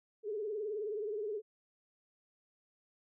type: tone with vibrato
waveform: sine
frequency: 421.8 Hz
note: G#4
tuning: 27 cents sharp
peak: -35 dBFS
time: 0.23-1.42 s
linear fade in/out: 50 ms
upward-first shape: triangle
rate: 19 Hz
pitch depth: 110 cents each way
effects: none